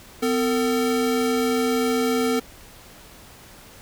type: tone pair together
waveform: square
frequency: 253.4 / 451.5 Hz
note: B3 / A4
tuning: +45 / +45 cents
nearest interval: minor seventh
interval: 1000 cents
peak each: -23 dBFS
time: 0.22-2.4 s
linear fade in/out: 10 ms
effects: pink hiss -46 dBFS RMS until 3.81 s